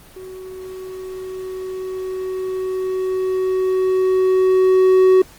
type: tone with level ramp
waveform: triangle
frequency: 374.2 Hz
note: F#4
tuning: 20 cents sharp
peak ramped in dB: -30 to -6 dBFS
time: 0.16-5.22 s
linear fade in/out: 5 ms
effects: pink hiss -45 dBFS RMS until 5.38 s + Opus 24 kbps